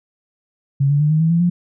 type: tone with pitch steps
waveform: sine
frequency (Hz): 138.59 / 144.14 / 149.92 / 155.92 / 162.17 / 168.66 / 175.42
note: C#3 / D3 / D3 / D#3 / E3 / E3 / F3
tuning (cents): 0 / -32 / +36 / +4 / -28 / +40 / +8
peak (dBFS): -12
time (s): 0.8-1.5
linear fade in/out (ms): 10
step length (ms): 100
effects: none